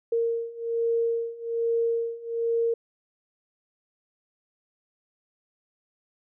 sine beating tone pair, 461.9 / 463.1 Hz, A#4 / A#4, -16 / -11 cents, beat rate 1.2 Hz, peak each -28 / -26 dBFS, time 0.12-2.74 s, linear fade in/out 5 ms, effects none

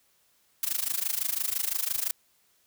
blue noise with amplitude modulation, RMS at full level -26 dBFS, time 0.63-2.11 s, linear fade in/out 0 ms, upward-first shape sine, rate 25.9 Hz, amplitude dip 90%, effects white hiss -67 dBFS RMS until 2.66 s

